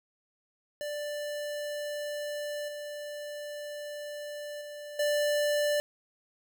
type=tone with level steps; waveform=square; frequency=589 Hz; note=D5; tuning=5 cents sharp; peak=-34 / -38 / -41 / -26 dBFS; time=0.81-5.8 s; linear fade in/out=0 ms; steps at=2.68 / 4.61 / 4.99 s; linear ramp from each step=5 ms; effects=none